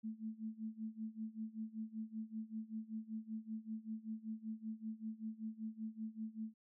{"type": "tone with tremolo", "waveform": "sine", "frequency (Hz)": 220, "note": "A3", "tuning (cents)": 0, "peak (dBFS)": -39, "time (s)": [0.03, 6.54], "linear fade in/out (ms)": 20, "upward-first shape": "sine", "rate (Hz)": 5.2, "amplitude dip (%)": 90, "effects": []}